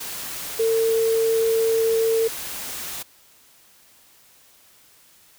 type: tone in noise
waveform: sine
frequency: 451.1 Hz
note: A4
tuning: 43 cents sharp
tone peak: -17 dBFS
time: 0.59-2.28 s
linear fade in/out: 10 ms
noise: white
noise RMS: -32 dBFS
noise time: 0-3.03 s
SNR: +12 dB
effects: white hiss -54 dBFS RMS until 5.38 s